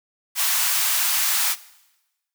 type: high-pass noise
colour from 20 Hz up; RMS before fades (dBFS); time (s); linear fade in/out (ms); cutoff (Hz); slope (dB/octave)
white; -21; 0.35-1.56; 50; 850; 24
effects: noise-tail reverb RT60 1.0 s tail -19 dB re dry